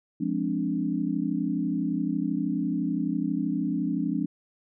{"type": "chord", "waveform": "sine", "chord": "D half-diminished seventh", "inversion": "first", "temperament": "equal", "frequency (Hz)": [174.61, 207.7, 261.6, 293.7], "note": ["F3", "Ab3", "C4", "D4"], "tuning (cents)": [0, 0, 0, 0], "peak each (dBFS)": [-31, -31, -30, -29], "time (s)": [0.2, 4.26], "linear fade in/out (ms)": 10, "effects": []}